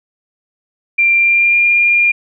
sine tone with pitch glide, 2373 to 2406 Hz, D7 to D7, +17 to +41 cents, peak -8 dBFS, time 0.98-2.12 s, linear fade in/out 10 ms, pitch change +24 cents, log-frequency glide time 1.16-1.65 s, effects none

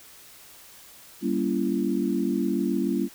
sine chord, G diminished seventh, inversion none, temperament just, 196 / 235.2 / 282.2 / 338.7 Hz, G3 / Bb3 / Db4 / Fb4, 0 / +16 / +31 / +47 cents, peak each -28 dBFS, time 1.21-3.09 s, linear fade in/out 50 ms, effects white hiss -49 dBFS RMS until 3.14 s

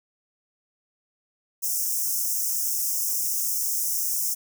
white high-pass noise, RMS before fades -26 dBFS, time 1.62-4.35 s, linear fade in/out 20 ms, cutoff 5300 Hz, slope 96 dB/octave, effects none

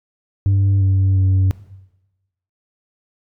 sine tone with pitch steps, 98.2 / 96 / 94.8 Hz, G2 / G2 / F#2, +4 / -36 / +43 cents, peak -9 dBFS, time 0.46-1.51 s, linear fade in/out 0 ms, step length 350 ms, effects noise-tail reverb RT60 1.0 s tail -19 dB re dry + tanh soft clip ceiling -11 dBFS

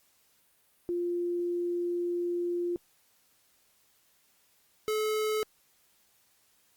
sine / square tone pair in turn, 349.2 / 430.7 Hz, F4 / A4, 0 / -37 cents, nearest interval major third, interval 363 cents, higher second, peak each -28 dBFS, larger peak neither, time 0.89-2.76 / 4.88-5.43 s, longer first, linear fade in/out 0 ms, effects white hiss -67 dBFS RMS until 6.76 s + Opus 48 kbps

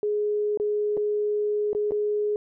sine tone with dropouts, 418.1 Hz, G#4, 12 cents sharp, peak -22 dBFS, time 0.03-2.36 s, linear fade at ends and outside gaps 1 ms, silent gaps 0.574-0.599 / 0.969-0.974 / 1.731-1.749 / 1.909-1.919 s, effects none

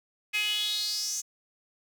sawtooth tone with high-pass filter sweep, 420.6 Hz, G#4, 22 cents sharp, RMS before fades -30 dBFS, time 0.33-1.22 s, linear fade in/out 20 ms, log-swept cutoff 2400 to 6600 Hz, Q 7.1, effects none

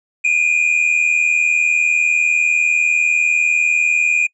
triangle tone pair together, 2400 / 2480 Hz, D7 / D#7, +37 / -6 cents, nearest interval minor second, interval 57 cents, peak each -14 dBFS, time 0.24-4.27 s, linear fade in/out 10 ms, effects noise-tail reverb RT60 0.1 s tail -26 dB re dry + resampled to 22050 Hz

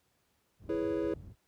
white low-pass noise, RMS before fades -46 dBFS, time 0.59-1.35 s, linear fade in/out 50 ms, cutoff 100 Hz, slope 12 dB/octave
triangle chord, C# minor seventh, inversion first, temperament equal, 329.6 / 415.3 / 493.9 / 554.4 Hz, E4 / G#4 / B4 / C#5, 0 / 0 / 0 / 0 cents, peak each -31 / -33 / -36 / -37 dBFS, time 0.69-1.14 s, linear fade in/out 5 ms
effects pink hiss -74 dBFS RMS until 1.47 s + high-pass 60 Hz 12 dB/octave

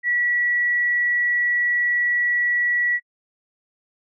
sine tone, 1939 Hz, B6, 32 cents flat, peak -18 dBFS, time 0.03-3 s, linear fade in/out 50 ms, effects noise-tail reverb RT60 0.1 s tail -26 dB re dry

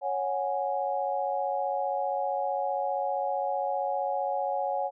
sine chord, C# suspended fourth, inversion none, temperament equal with one note detuned, 554.4 / 735.3 / 830.6 Hz, C#5 / F#5 / G#5, 0 / -11 / 0 cents, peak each -31 dBFS, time 0.01-4.91 s, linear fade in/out 50 ms, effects none

